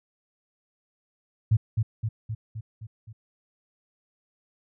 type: tone with echo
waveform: sine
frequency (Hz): 110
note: A2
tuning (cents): 0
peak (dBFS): -16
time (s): 1.51-1.57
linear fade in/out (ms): 10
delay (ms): 260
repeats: 6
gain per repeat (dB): -4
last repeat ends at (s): 3.13
effects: none